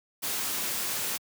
white noise, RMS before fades -31 dBFS, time 0.22-1.18 s, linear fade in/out 20 ms, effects high-pass 100 Hz 12 dB/octave

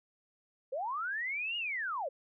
sine linear two-way sweep, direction up then down, 486.6 to 2900 to 486.6 Hz, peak -33 dBFS, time 0.72-2.09 s, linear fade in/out 10 ms, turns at 1.57 s, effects none

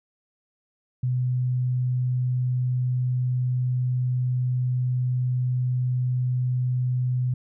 sine tone, 125.8 Hz, B2, 32 cents sharp, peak -21 dBFS, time 1.03-7.34 s, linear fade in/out 5 ms, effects none

